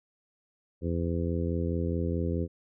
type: harmonic tone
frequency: 84.7 Hz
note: E2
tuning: 48 cents sharp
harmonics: 1 / 2 / 3 / 4 / 5 / 6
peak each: -30 / -33 / -35 / -36 / -37 / -38 dBFS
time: 0.81-2.48 s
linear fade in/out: 50 ms
effects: none